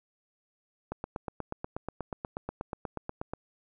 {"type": "click train", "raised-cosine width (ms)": 1, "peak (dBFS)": -20, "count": 21, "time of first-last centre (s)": [0.92, 3.335], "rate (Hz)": 8.28, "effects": []}